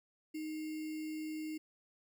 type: tone with sample-and-hold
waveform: sine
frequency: 311.1 Hz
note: D#4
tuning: in tune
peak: -38 dBFS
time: 0.34-1.58 s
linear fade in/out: 10 ms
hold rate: 2450 Hz
effects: none